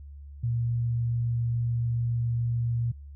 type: tone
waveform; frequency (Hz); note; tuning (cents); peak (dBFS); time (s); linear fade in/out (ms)
sine; 118.1; A#2; +23; -24; 0.43-2.92; 10
effects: added 71 Hz sine -41 dBFS peak until 3.15 s

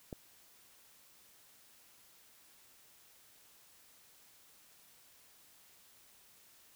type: click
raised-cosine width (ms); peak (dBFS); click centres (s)
2; -28; 0.128
effects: white hiss -63 dBFS RMS until 6.75 s

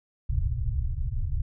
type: low-pass noise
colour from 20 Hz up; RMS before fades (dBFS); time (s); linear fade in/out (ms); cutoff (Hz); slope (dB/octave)
pink; -27; 0.29-1.42; 10; 130; 96
effects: none

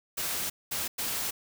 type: noise bursts at uneven times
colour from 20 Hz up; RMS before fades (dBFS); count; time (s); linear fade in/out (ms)
white; -32; 3; 0.17-0.5 / 0.71-0.88 / 0.98-1.31; 10
effects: none

